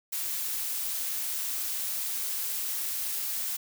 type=noise; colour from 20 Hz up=blue; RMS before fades=-32 dBFS; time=0.12-3.57 s; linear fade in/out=10 ms; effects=none